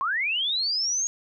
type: linear sweep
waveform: sine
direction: up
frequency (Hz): 1027 to 6645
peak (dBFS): -23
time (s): 0.01-1.07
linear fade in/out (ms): 0
effects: none